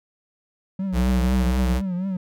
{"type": "tone with vibrato", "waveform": "triangle", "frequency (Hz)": 185.5, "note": "F#3", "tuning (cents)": 5, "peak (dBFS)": -21, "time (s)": [0.79, 2.17], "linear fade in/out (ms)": 5, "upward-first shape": "triangle", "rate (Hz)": 4.1, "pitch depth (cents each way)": 110}
{"type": "tone with pitch glide", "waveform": "square", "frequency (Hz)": [62.9, 63.48], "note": ["B1", "B1"], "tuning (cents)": [32, 48], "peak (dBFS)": -20, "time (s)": [0.92, 1.82], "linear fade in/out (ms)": 50, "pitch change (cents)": 16, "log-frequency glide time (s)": [1.1, 1.21]}
{"effects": []}